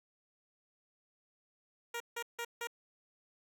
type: tone bursts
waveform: 10% pulse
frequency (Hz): 470.2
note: A#4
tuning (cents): +15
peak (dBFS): -29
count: 4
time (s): 1.94-2.672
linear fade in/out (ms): 5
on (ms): 63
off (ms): 160
effects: none